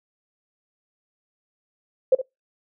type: tone with echo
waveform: sine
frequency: 521 Hz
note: C5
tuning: 7 cents flat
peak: -11 dBFS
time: 2.12-2.15 s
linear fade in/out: 5 ms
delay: 66 ms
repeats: 1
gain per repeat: -12 dB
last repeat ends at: 2.216 s
effects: noise-tail reverb RT60 0.2 s tail -25 dB re dry